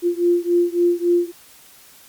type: beating tone pair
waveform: sine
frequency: 346.9 / 350.5 Hz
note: F4 / F4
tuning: -12 / +6 cents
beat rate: 3.6 Hz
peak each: -17 / -18 dBFS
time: 0.02-1.32 s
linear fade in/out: 50 ms
effects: white hiss -47 dBFS RMS until 2.08 s + MP3 96 kbps